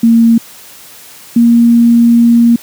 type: tone pair in turn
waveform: sine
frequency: 230 / 234.6 Hz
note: A#3 / A#3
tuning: -23 / +11 cents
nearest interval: unison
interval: 34 cents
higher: second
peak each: -3 dBFS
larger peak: neither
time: 0.03-0.38 / 1.36-2.56 s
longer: second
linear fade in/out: 5 ms
effects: white hiss -35 dBFS RMS until 2.62 s + high-pass 80 Hz 12 dB/octave